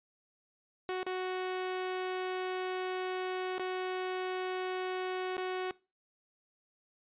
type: tone with dropouts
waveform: sawtooth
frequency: 370 Hz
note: F#4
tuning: in tune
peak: -29 dBFS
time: 0.89-5.71 s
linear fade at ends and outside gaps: 0 ms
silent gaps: 1.031-1.065 / 3.581-3.596 / 5.368-5.38 s
effects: noise-tail reverb RT60 0.3 s tail -22 dB re dry + resampled to 8000 Hz